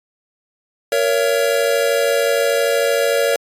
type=chord; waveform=square; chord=A# diminished; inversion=none; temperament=just; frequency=466.2 / 559.4 / 671.3 Hz; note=A#4 / C#5 / E5; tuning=0 / +16 / +31 cents; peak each=-19 / -18 / -24 dBFS; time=0.92-3.36 s; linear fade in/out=2 ms; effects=AAC 48 kbps